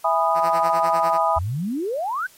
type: chord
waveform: sine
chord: E major seventh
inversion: none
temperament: just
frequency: 659.3 / 824.1 / 988.9 / 1236.1 Hz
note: E5 / G#5 / B5 / D#6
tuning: 0 / -14 / +2 / -12 cents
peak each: -22 dBFS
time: 0.04-1.39 s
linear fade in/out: 10 ms
type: tone with tremolo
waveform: 5% pulse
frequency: 169.2 Hz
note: E3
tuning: 45 cents sharp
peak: -16 dBFS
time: 0.34-1.19 s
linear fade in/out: 50 ms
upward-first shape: sine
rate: 10 Hz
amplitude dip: 90%
type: exponential sweep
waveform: sine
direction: up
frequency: 73.7 to 1594 Hz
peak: -22 dBFS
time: 1.36-2.27 s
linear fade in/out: 10 ms
effects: white hiss -51 dBFS RMS until 2.37 s + MP3 64 kbps